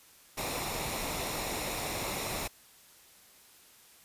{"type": "noise with comb filter", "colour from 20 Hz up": "pink", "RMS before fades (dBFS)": -35, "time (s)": [0.37, 2.48], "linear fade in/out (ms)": 10, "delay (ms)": 0.64, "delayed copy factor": -0.5, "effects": ["white hiss -58 dBFS RMS until 4.04 s", "resampled to 32000 Hz"]}